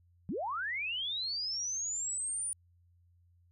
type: linear sweep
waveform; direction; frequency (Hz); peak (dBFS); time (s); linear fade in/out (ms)
sine; up; 146.83 to 9540; -33; 0.29-2.53; 0
effects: added 87 Hz sine -63 dBFS peak until 3.51 s